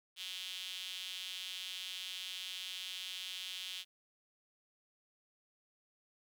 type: tone with high-pass filter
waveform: sawtooth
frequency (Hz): 185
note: F#3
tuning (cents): 0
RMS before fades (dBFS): -44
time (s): 0.16-3.85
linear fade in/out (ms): 50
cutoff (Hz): 3200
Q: 4.6
effects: 11-bit